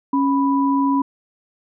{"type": "tone pair together", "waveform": "sine", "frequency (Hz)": [275.6, 987.8], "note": ["C#4", "B5"], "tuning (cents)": [-10, 0], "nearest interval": "octave + minor seventh", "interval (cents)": 2210, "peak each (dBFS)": [-16, -20], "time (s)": [0.13, 1.02], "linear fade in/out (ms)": 5, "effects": []}